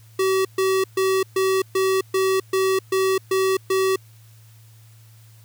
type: tone bursts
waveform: square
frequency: 381.1 Hz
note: G4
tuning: 49 cents flat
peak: -18 dBFS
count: 10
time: 0.19-3.96 s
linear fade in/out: 5 ms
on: 260 ms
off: 130 ms
effects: added 111 Hz sine -46 dBFS peak until 5.44 s + white hiss -56 dBFS RMS until 5.44 s